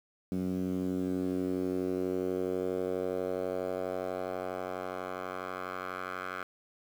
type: tone with band-pass filter sweep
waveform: 10% pulse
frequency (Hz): 92.2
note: F#2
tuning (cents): -6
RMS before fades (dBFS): -34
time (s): 0.32-6.43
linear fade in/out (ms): 0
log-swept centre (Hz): 210 to 1400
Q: 2.1
effects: 9-bit